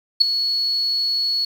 sine tone with ADSR envelope, 4376 Hz, C#8, 23 cents flat, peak -5 dBFS, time 0.2-1.45 s, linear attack 16 ms, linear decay 4 ms, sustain -13 dB, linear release 5 ms, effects tanh soft clip ceiling -1 dBFS + 7-bit

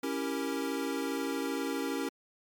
square chord, C# diminished seventh, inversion none, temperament equal, 277.2 / 329.6 / 392 / 466.2 Hz, C#4 / E4 / G4 / Bb4, 0 / 0 / 0 / 0 cents, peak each -35 / -39 / -39 / -39 dBFS, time 0.03-2.09 s, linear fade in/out 5 ms, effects MP3 96 kbps

